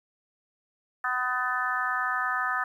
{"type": "harmonic tone", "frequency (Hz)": 251.5, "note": "B3", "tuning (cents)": 32, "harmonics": [3, 4, 5, 6, 7], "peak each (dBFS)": [-35, -35, -29, -32, -31], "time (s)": [1.04, 2.64], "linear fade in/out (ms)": 5, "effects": ["10-bit"]}